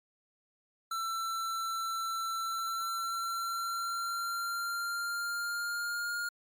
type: tone with pitch glide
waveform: square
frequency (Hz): 1340 to 1417.2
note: E6 to F6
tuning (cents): +28 to +25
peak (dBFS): -33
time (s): 0.91-6.29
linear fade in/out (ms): 5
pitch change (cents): +97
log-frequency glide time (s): 2.42-6.17
effects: MP3 96 kbps